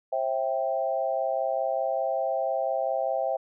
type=chord; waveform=sine; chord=C major; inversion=none; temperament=equal with one note detuned; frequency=533.9 / 659.3 / 784 Hz; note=C5 / E5 / G5; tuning=+35 / 0 / 0 cents; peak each=-29 / -28 / -30 dBFS; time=0.12-3.37 s; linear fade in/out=10 ms; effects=none